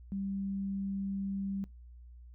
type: tone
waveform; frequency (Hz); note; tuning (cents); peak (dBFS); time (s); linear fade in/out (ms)
sine; 196; G3; 0; -33; 0.12-1.64; 0
effects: noise-tail reverb RT60 0.2 s tail -23 dB re dry + added 60 Hz sine -49 dBFS peak until 2.34 s